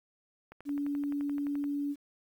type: click train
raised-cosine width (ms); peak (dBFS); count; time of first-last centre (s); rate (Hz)
0.5; -33; 14; 0.52-1.641; 11.6
type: tone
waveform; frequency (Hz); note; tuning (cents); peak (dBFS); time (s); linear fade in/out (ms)
sine; 286.3; D4; -44; -30; 0.65-1.96; 50
effects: 10-bit